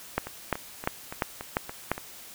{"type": "two click trains", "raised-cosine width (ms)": 0.5, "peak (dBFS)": [-20, -9], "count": [7, 6], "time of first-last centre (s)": [[0.27, 1.979], [0.18, 1.916]], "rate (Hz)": [3.51, 2.88], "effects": ["white hiss -46 dBFS RMS until 2.34 s"]}